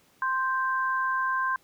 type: tone pair together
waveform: sine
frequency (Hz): 1046.5 / 1568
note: C6 / G6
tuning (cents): 0 / 0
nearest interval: perfect fifth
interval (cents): 700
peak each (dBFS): -26 / -28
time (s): 0.22-1.56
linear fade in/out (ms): 2
effects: pink hiss -62 dBFS RMS until 1.63 s + high-pass 100 Hz 12 dB/octave